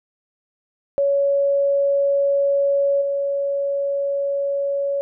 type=tone with level steps; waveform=sine; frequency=560 Hz; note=C#5; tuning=18 cents sharp; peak=-15 / -19 dBFS; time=0.98-5.01 s; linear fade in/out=0 ms; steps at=3.01 s; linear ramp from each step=10 ms; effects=none